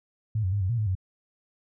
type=tone with pitch steps; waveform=sine; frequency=108.8 / 92.4 / 101.7 / 92.9 / 118.5 / 107.2 / 93.4 Hz; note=A2 / F#2 / G#2 / F#2 / A#2 / A2 / F#2; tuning=-19 / -2 / -36 / +7 / +29 / -45 / +17 cents; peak=-23 dBFS; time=0.35-0.952 s; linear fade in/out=5 ms; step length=86 ms; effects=none